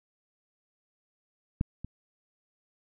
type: clicks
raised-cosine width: 5 ms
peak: -14 / -25 dBFS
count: 2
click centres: 1.611 / 1.846 s
effects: none